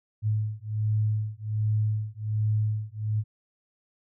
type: beating tone pair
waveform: sine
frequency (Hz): 106.7 / 108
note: G#2 / A2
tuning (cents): +47 / -32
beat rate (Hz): 1.3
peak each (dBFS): -27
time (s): 0.22-3.24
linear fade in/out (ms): 50
effects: none